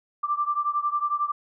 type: beating tone pair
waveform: sine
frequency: 1174.7 / 1185.7 Hz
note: D6 / D6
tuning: 0 / +16 cents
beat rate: 11 Hz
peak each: -25 / -27 dBFS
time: 0.23-1.32 s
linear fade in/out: 10 ms
effects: none